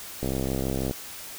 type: click train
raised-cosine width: 2 ms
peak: -15 dBFS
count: 46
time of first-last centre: 0.23-0.911 s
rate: 66.1 Hz
effects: white hiss -40 dBFS RMS until 1.38 s